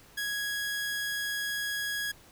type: tone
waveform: sawtooth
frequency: 1661.2 Hz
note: G#6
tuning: in tune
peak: -27 dBFS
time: 0.17-2.12 s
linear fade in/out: 10 ms
effects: pink hiss -56 dBFS RMS until 2.31 s